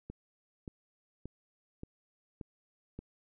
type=click train; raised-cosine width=3 ms; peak=-29 dBFS; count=6; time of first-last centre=0.1-2.99 s; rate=1.73 Hz; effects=none